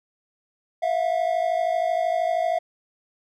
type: tone pair together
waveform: triangle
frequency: 659.3 / 712.2 Hz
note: E5 / F5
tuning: 0 / +34 cents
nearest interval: minor second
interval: 134 cents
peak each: -21 / -22 dBFS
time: 0.82-2.59 s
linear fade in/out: 10 ms
effects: none